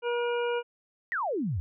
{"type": "harmonic tone", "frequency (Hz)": 478.5, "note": "A#4", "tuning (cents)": 45, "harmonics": [1, 2, 3, 5, 6], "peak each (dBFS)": [-27, -35, -37, -41, -42], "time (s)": [0.02, 0.63], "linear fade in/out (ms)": 50}
{"type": "exponential sweep", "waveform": "sine", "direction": "down", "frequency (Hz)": [1975.5, 77.1], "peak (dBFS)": -27, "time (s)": [1.12, 1.6], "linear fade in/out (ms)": 0}
{"effects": []}